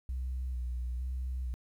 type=tone with vibrato; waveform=sine; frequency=62.5 Hz; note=B1; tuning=21 cents sharp; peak=-31 dBFS; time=0.09-1.54 s; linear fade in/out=0 ms; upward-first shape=square; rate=1.1 Hz; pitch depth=36 cents each way; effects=tanh soft clip ceiling -30 dBFS + 11-bit